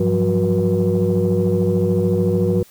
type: tone cluster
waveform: sine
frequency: 100.3 / 173.8 / 187.4 / 366.7 / 480.9 Hz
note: G2 / F3 / F#3 / F#4 / B4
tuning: +40 / -8 / +22 / -15 / -46 cents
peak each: -20 dBFS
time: 0-2.63 s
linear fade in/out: 5 ms
effects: tanh soft clip ceiling -8 dBFS + white hiss -49 dBFS RMS until 2.7 s